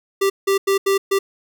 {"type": "tone bursts at uneven times", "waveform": "square", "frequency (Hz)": 392, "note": "G4", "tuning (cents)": 0, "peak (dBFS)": -15, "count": 5, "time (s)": [[0.21, 0.3], [0.47, 0.58], [0.67, 0.78], [0.86, 0.98], [1.11, 1.19]], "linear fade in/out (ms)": 10, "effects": []}